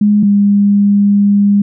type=tone pair in turn; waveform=sine; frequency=207.5 / 202.5 Hz; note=G#3 / G#3; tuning=-1 / -43 cents; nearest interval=unison; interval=42 cents; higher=first; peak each=-6 dBFS; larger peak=neither; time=0.01-0.23 / 0.23-1.62 s; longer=second; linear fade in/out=5 ms; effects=none